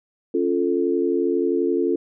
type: chord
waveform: sine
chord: Db augmented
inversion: none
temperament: equal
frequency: 277.2 / 349.2 / 440 Hz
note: Db4 / F4 / A4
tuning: 0 / 0 / 0 cents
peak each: -24 / -21 / -23 dBFS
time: 0.34-1.96 s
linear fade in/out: 5 ms
effects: none